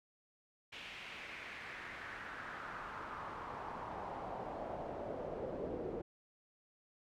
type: noise with band-pass filter sweep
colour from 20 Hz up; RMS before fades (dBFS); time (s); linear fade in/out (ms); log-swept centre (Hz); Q
brown; -45; 0.72-6.02; 10; 2800 to 430; 2.6
effects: none